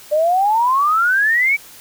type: exponential sweep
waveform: sine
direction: up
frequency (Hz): 587.3 to 2311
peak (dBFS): -12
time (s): 0.11-1.57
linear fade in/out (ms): 20
effects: white hiss -41 dBFS RMS until 1.8 s